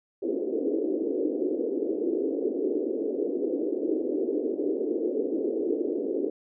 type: band-pass noise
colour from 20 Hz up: white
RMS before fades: -28 dBFS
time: 0.22-6.3 s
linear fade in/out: 5 ms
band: 280 to 460 Hz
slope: 48 dB/octave
effects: none